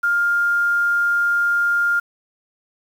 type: tone with quantisation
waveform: sine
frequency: 1405 Hz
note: F6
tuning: 10 cents sharp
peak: -15 dBFS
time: 0.03-2 s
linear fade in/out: 10 ms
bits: 7
effects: none